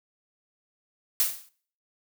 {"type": "noise with exponential decay", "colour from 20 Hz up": "blue", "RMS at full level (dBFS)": -20, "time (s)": [1.2, 1.49], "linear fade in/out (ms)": 1, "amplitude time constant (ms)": 63, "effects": ["noise-tail reverb RT60 0.5 s tail -20 dB re dry"]}